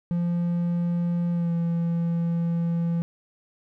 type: tone with pitch glide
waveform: triangle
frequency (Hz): 172.8 to 168.95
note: F3 to E3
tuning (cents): -18 to +43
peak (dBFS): -20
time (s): 0.11-3.02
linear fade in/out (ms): 0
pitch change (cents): -39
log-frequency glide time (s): 1.32-1.52
effects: none